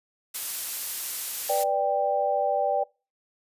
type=noise; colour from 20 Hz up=blue; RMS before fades=-30 dBFS; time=0.34-1.64 s; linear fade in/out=10 ms
type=chord; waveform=sine; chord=G major; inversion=first; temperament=equal with one note detuned; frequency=493.9 / 587.3 / 787.6 Hz; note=B4 / D5 / G5; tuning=0 / 0 / +8 cents; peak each=-30 / -25 / -25 dBFS; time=1.49-2.84 s; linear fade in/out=10 ms
effects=noise-tail reverb RT60 0.3 s tail -24 dB re dry + resampled to 32000 Hz